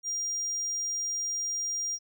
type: tone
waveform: triangle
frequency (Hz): 5700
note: F8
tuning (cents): +34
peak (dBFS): -28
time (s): 0.03-1.99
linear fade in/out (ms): 50
effects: none